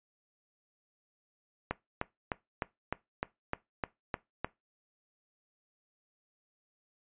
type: click train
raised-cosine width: 0.5 ms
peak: -16 dBFS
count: 10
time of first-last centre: 1.71-4.446 s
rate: 3.29 Hz
effects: noise-tail reverb RT60 0.2 s tail -20 dB re dry + resampled to 8000 Hz